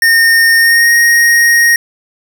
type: tone with pitch glide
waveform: square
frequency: 1832 to 1869.4 Hz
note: A#6 to A#6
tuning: -31 to +4 cents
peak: -6 dBFS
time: 0.02-1.76 s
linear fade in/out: 2 ms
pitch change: +35 cents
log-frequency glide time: 0.58-0.92 s
effects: none